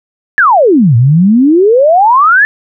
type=exponential two-way sweep; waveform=sine; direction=down then up; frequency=1783 to 112.2 to 1783 Hz; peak=-3 dBFS; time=0.38-2.45 s; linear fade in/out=0 ms; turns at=0.96 s; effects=none